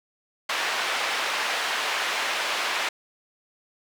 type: band-pass noise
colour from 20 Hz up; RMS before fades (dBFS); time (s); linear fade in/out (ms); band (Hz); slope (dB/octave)
white; -27; 0.49-2.89; 5; 620 to 2800; 12
effects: none